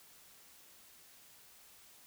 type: silence
effects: white hiss -60 dBFS RMS until 2.06 s